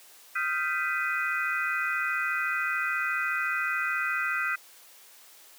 sine tone cluster, 1255 / 1389 / 1554 / 1990 / 2487 Hz, D#6 / F6 / G6 / B6 / D#7, +15 / -10 / -16 / +13 / -1 cents, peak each -35 / -32 / -31 / -32 / -34 dBFS, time 0.35-4.56 s, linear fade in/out 10 ms, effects white hiss -53 dBFS RMS until 5.58 s + high-pass 400 Hz 12 dB/octave

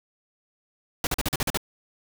pink noise bursts, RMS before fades -25 dBFS, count 8, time 1.04-1.574 s, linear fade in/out 2 ms, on 30 ms, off 42 ms, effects none

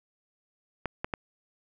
clicks, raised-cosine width 0.5 ms, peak -15 dBFS, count 3, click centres 0.857 / 1.045 / 1.138 s, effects none

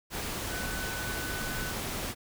sine tone in noise, 1500 Hz, F#6, 23 cents sharp, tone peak -38 dBFS, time 0.49-1.75 s, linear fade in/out 50 ms, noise pink, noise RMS -35 dBFS, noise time 0.1-2.15 s, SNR -6 dB, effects none

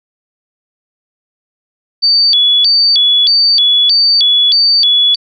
sine tone with vibrato, 3954 Hz, B7, 1 cent sharp, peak -6 dBFS, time 2.02-5.16 s, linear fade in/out 20 ms, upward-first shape square, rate 1.6 Hz, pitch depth 260 cents each way, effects none

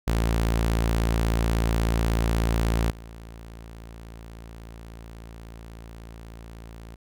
sawtooth tone with level steps, 56.4 Hz, A1, 44 cents sharp, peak -17 / -36 dBFS, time 0.07-6.96 s, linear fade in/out 10 ms, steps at 2.9 s, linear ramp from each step 5 ms, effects none

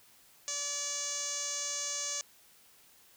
5% pulse tone with low-pass filter, 576 Hz, D5, 34 cents flat, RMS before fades -36 dBFS, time 0.48-2.21 s, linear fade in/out 0 ms, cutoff 6600 Hz, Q 7.6, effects white hiss -61 dBFS RMS until 3.16 s

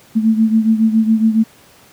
sine beating tone pair, 220 / 227.2 Hz, A3 / A#3, 0 / -44 cents, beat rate 7.2 Hz, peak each -11 / -16 dBFS, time 0.15-1.44 s, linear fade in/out 20 ms, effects pink hiss -46 dBFS RMS until 1.92 s + high-pass 100 Hz 12 dB/octave

